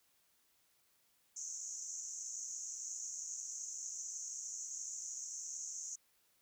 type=band-pass noise; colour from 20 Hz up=white; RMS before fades=-45 dBFS; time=1.36-5.96 s; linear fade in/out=10 ms; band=6000 to 7100 Hz; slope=96 dB/octave; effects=white hiss -74 dBFS RMS until 6.41 s